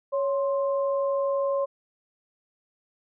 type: tone pair together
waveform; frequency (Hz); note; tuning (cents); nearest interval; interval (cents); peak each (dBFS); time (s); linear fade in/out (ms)
sine; 555.5 / 1052; C#5 / C6; +4 / +9; major seventh; 1105; -23 / -32; 0.12-1.66; 20
effects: none